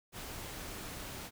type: noise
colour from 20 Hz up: pink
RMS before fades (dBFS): -44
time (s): 0.12-1.31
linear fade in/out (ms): 50
effects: none